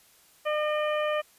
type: harmonic tone with a mistuned harmonic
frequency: 604 Hz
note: D5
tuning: 48 cents sharp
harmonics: 1 / 2 / 3 / 4 / 5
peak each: -26 / -32 / -36 / -38 / -40 dBFS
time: 0.45-1.22 s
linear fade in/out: 20 ms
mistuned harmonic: 3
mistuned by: +20 cents
effects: white hiss -59 dBFS RMS until 1.38 s + resampled to 32000 Hz